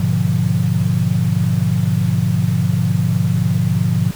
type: chord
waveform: sine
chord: G# diminished seventh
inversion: none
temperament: equal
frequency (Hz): 103.83 / 123.47 / 146.83 / 174.61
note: G#2 / B2 / D3 / F3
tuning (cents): 0 / 0 / 0 / 0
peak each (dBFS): -19 / -19 / -20 / -18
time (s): 0-4.11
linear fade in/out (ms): 5
effects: pink hiss -35 dBFS RMS until 4.15 s